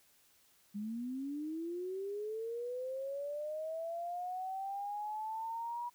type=linear sweep; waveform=sine; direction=up; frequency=200.2 to 967 Hz; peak=-37 dBFS; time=0.74-5.9 s; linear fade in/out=20 ms; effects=white hiss -68 dBFS RMS until 5.94 s